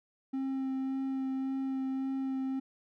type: tone with vibrato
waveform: triangle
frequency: 266.1 Hz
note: C4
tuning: 29 cents sharp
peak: -29 dBFS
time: 0.33-2.6 s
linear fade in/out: 10 ms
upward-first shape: sine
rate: 1.8 Hz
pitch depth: 11 cents each way
effects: none